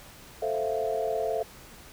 sine chord, F major seventh, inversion first, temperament equal, 440 / 523.3 / 659.3 / 698.5 Hz, A4 / C5 / E5 / F5, 0 / 0 / 0 / 0 cents, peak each -30 / -33 / -30 / -33 dBFS, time 0.42-1.43 s, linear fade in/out 5 ms, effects tanh soft clip ceiling -15 dBFS + pink hiss -49 dBFS RMS until 1.92 s

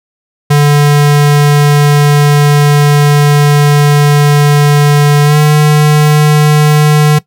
square tone with pitch glide, 145.9 to 150.26 Hz, D3 to D3, -11 to +40 cents, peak -4 dBFS, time 0.5-7.19 s, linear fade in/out 10 ms, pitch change +51 cents, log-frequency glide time 5.24-5.37 s, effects noise-tail reverb RT60 0.1 s tail -18 dB re dry

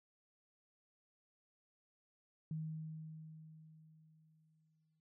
sine tone with exponential decay, 157.6 Hz, D#3, 23 cents sharp, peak -38 dBFS, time 2.51-5 s, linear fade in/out 2 ms, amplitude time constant 540 ms, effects none

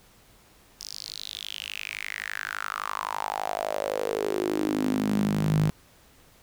sawtooth tone with high-pass filter sweep, 51.8 Hz, G#1, 4 cents flat, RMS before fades -29 dBFS, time 0.8-5.7 s, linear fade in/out 0 ms, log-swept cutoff 5400 to 140 Hz, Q 5.9, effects pink hiss -57 dBFS RMS until 6.42 s

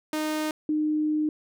sawtooth / sine tone pair in turn, 308.3 / 305.3 Hz, D#4 / D#4, -16 / -33 cents, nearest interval unison, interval 17 cents, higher first, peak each -22 dBFS, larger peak neither, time 0.13-0.51 / 0.69-1.29 s, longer second, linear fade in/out 2 ms, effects none

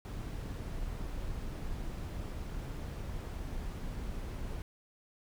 brown noise, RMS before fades -39 dBFS, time 0.05-4.62 s, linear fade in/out 0 ms, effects none

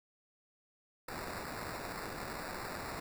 blue noise with sample-and-hold, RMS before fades -42 dBFS, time 1.08-3 s, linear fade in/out 5 ms, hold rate 3150 Hz, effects none

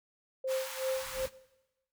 sine tone with tremolo, 525 Hz, C5, 6 cents sharp, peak -29 dBFS, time 0.44-1.26 s, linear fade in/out 5 ms, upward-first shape sine, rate 2.7 Hz, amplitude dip 95%
pink high-pass noise, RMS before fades -42 dBFS, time 0.47-1.3 s, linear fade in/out 50 ms, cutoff 810 Hz, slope 96 dB/octave
brown noise with exponential growth, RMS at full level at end -45 dBFS, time 0.59-1.28 s, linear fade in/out 0 ms, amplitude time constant 150 ms
effects noise-tail reverb RT60 1.0 s tail -19 dB re dry

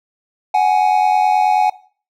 triangle tone pair together, 745 / 834.4 Hz, F#5 / G#5, +12 / +8 cents, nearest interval major second, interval 196 cents, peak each -12 dBFS, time 0.54-1.7 s, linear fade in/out 5 ms, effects noise-tail reverb RT60 0.4 s tail -18 dB re dry

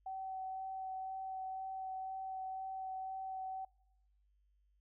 sine tone with vibrato, 761 Hz, F#5, 48 cents sharp, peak -40 dBFS, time 0.06-3.65 s, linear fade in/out 5 ms, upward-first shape sine, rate 2 Hz, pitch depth 9 cents each way, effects noise-tail reverb RT60 0.8 s tail -25 dB re dry + added 50 Hz sine -70 dBFS peak until 4.8 s

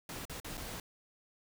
pink noise with dropouts, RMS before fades -43 dBFS, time 0.09-0.8 s, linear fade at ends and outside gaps 2 ms, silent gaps 0.253-0.296 / 0.401-0.445 / 0.572-0.576 s, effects none

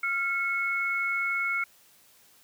sine tone pair together, 1385 / 2193 Hz, F6 / C#7, -15 / -19 cents, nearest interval minor sixth, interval 796 cents, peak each -30 / -27 dBFS, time 0.03-1.64 s, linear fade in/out 5 ms, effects white hiss -59 dBFS RMS until 2.43 s + high-pass 60 Hz 12 dB/octave

